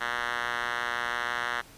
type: tone with band-pass filter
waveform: 5% pulse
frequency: 120.4 Hz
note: B2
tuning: 44 cents flat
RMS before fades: -31 dBFS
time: 0-1.62 s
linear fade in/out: 20 ms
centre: 1900 Hz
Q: 2.3
effects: pink hiss -52 dBFS RMS until 1.77 s + resampled to 32000 Hz